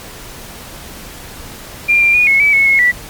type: tone with pitch steps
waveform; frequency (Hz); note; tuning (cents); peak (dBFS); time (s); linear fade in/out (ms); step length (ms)
sine; 2392 / 2378 / 2453 / 2183 / 2295 / 2195 / 2174 / 1959; D7 / D7 / D#7 / C#7 / D7 / C#7 / C#7 / B6; +31 / +21 / -25 / -27 / -40 / -18 / -34 / -15; -7; 1.88-2.92; 20; 130
effects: pink hiss -32 dBFS RMS until 3.09 s + MP3 96 kbps